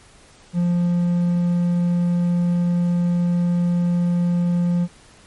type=tone; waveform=triangle; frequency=174.61 Hz; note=F3; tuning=in tune; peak=-14 dBFS; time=0.53-4.88 s; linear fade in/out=50 ms; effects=pink hiss -49 dBFS RMS until 5.26 s + MP3 48 kbps